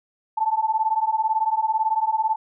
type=beating tone pair; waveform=sine; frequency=870 / 888 Hz; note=A5 / A5; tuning=-20 / +16 cents; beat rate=18 Hz; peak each=-22 dBFS; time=0.37-2.36 s; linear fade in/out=10 ms; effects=none